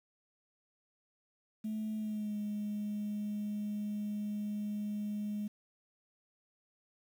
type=tone with pitch glide; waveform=sine; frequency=216.5 to 208.5 Hz; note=A3 to G#3; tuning=-28 to +7 cents; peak=-33 dBFS; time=1.64-5.48 s; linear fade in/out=10 ms; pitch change=-65 cents; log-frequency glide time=1.97-2.36 s; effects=tanh soft clip ceiling -31 dBFS + 10-bit